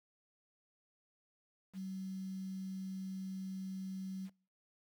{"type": "tone with quantisation", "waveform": "sine", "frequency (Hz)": 190, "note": "F#3", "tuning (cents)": 46, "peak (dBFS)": -40, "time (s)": [1.73, 4.3], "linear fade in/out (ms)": 50, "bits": 10, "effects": ["noise-tail reverb RT60 0.5 s tail -26 dB re dry"]}